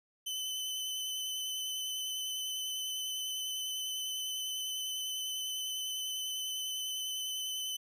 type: tone with vibrato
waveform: sawtooth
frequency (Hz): 3033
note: F#7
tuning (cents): +42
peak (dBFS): -32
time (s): 0.26-7.77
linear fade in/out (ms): 10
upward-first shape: square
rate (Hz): 10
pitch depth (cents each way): 11
effects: none